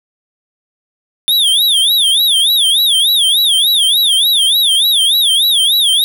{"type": "tone with vibrato", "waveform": "square", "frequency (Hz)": 3500, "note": "A7", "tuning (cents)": -10, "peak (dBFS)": -9, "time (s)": [1.28, 6.04], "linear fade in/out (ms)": 0, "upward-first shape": "sine", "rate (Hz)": 3.4, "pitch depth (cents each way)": 200, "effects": []}